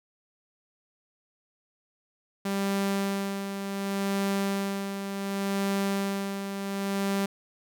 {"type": "tone with tremolo", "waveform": "sawtooth", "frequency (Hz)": 197.3, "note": "G3", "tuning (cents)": 11, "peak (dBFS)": -21, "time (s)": [2.45, 7.26], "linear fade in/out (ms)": 5, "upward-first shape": "sine", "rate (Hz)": 0.68, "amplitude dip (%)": 55, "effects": []}